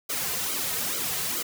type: noise with flanger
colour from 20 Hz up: white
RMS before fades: -29 dBFS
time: 0.09-1.43 s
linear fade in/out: 10 ms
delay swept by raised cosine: 1.1 to 3.6 ms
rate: 2.3 Hz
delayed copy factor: -0.9
effects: none